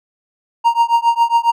triangle tone with tremolo, 932.3 Hz, A#5, in tune, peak -5 dBFS, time 0.64-1.52 s, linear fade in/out 20 ms, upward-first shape triangle, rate 7.3 Hz, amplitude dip 100%, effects none

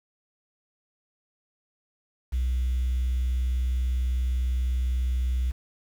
triangle tone, 62.6 Hz, B1, 24 cents sharp, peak -19 dBFS, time 2.32-5.52 s, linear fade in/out 20 ms, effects tanh soft clip ceiling -20 dBFS + 8-bit

